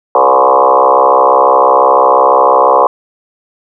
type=tone with frequency modulation; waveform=sine; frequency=784 Hz; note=G5; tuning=in tune; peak=-4 dBFS; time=0.15-2.87 s; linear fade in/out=2 ms; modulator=65.9 Hz; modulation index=5.1; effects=none